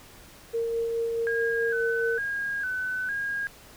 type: tone with tremolo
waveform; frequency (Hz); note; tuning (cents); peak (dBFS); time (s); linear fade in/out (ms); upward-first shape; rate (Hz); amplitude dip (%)
sine; 461.1; A#4; -19; -24; 0.53-2.19; 20; sine; 4.7; 25
type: tone with vibrato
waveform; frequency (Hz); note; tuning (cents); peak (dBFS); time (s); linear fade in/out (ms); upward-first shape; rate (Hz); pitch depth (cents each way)
sine; 1568; G6; 0; -27; 1.27-3.47; 0; square; 1.1; 66
effects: pink hiss -50 dBFS RMS until 3.76 s